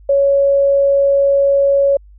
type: tone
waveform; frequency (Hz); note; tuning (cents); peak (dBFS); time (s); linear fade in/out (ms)
sine; 557; C#5; +8; -9; 0.09-1.97; 5
effects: added 50 Hz sine -39 dBFS peak until 2.18 s